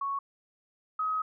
sine tone pair in turn, 1108.7 / 1268.1 Hz, C#6 / D#6, 0 / +33 cents, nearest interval major second, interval 233 cents, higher second, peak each -29 / -27 dBFS, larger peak second, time 0.01-0.19 / 0.99-1.22 s, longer second, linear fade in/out 5 ms, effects none

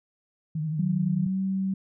sine tone with vibrato, 155.56 Hz, D#3, in tune, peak -26 dBFS, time 0.55-1.27 s, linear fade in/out 5 ms, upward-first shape triangle, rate 12 Hz, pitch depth 74 cents each way
sine tone with pitch glide, 185.5 to 191.71 Hz, F#3 to G3, +5 to -38 cents, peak -24 dBFS, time 0.79-1.74 s, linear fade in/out 5 ms, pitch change +57 cents, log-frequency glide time 1.16-1.41 s
effects none

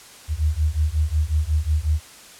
sine beating tone pair, 74.2 / 79.7 Hz, D2 / D#2, +18 / +42 cents, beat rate 5.5 Hz, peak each -21 dBFS, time 0.28-2.01 s, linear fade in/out 50 ms, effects white hiss -44 dBFS RMS until 2.39 s + low-pass 10000 Hz 12 dB/octave

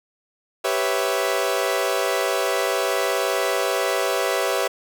sawtooth chord, C# half-diminished seventh, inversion second, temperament equal, 392 / 493.9 / 554.4 / 659.3 Hz, G4 / B4 / C#5 / E5, 0 / 0 / 0 / 0 cents, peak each -22 dBFS, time 0.64-4.68 s, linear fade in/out 10 ms, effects none

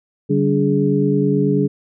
sine tone cluster, 145 / 194.2 / 286.7 / 416.3 Hz, D3 / G3 / D4 / G#4, -22 / -16 / -42 / +4 cents, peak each -19 dBFS, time 0.29-1.68 s, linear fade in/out 20 ms, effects none

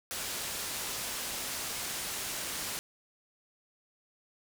white low-pass noise, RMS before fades -37 dBFS, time 0.11-2.79 s, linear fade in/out 0 ms, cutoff 11000 Hz, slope 12 dB/octave, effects none

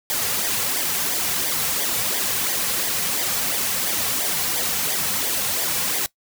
white noise with flanger, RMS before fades -23 dBFS, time 0.1-6.06 s, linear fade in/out 0 ms, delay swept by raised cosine 0.72 to 3.32 ms, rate 2.9 Hz, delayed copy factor -0.65, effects noise-tail reverb RT60 0.1 s tail -20 dB re dry

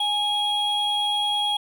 triangle tone pair together, 830.6 / 3303 Hz, G#5 / G#7, 0 / -10 cents, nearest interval 2 octaves, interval 2390 cents, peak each -24 / -21 dBFS, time 0-1.57 s, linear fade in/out 5 ms, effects none

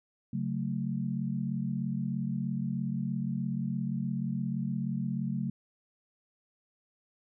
sine chord, F# minor, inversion second, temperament just, 138.75 / 185 / 222 Hz, C#3 / F#3 / A3, +2 / 0 / +16 cents, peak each -34 dBFS, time 0.33-5.5 s, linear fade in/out 5 ms, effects none

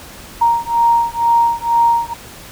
sine beating tone pair, 932.3 / 934.4 Hz, A#5 / A#5, 0 / +4 cents, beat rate 2.1 Hz, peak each -14 dBFS, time 0.41-2.14 s, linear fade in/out 10 ms, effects pink hiss -36 dBFS RMS until 2.51 s

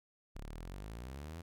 sawtooth exponential sweep, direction up, 33 to 87.31 Hz, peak -40 dBFS, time 0.35-1.42 s, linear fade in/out 10 ms, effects none

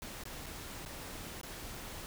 pink noise with dropouts, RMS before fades -45 dBFS, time 0.02-2.06 s, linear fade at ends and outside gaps 0 ms, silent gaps 0.237-0.254 / 0.46-0.465 / 0.851-0.86 / 1.413-1.432 s, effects none

